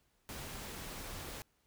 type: noise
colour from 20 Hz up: pink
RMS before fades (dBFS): -45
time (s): 0.29-1.42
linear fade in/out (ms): 0
effects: pink hiss -75 dBFS RMS until 1.66 s